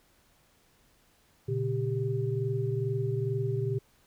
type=tone cluster; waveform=sine; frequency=118.8 / 141.1 / 394.1 Hz; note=A#2 / C#3 / G4; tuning=+33 / +31 / +9 cents; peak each=-30 / -33 / -32 dBFS; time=1.48-3.79 s; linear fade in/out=10 ms; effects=pink hiss -65 dBFS RMS until 4.06 s